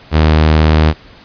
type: tone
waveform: sawtooth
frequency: 77.9 Hz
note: D#2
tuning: 3 cents sharp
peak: -3 dBFS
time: 0.11-0.94 s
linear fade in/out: 50 ms
effects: pink hiss -40 dBFS RMS until 1.24 s + resampled to 11025 Hz